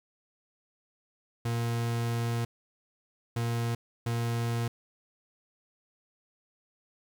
40% pulse tone bursts at uneven times, 117.2 Hz, A#2, 10 cents sharp, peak -27 dBFS, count 3, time 1.45-2.45 / 3.36-3.75 / 4.06-4.68 s, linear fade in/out 5 ms, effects 11-bit

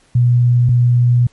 sine tone pair in turn, 121.8 / 121.8 Hz, B2 / B2, -24 / -24 cents, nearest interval unison, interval 0 cents, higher neither, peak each -8 dBFS, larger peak neither, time 0.15-0.69 / 0.69-1.27 s, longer second, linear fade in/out 5 ms, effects pink hiss -53 dBFS RMS until 1.32 s + MP3 48 kbps

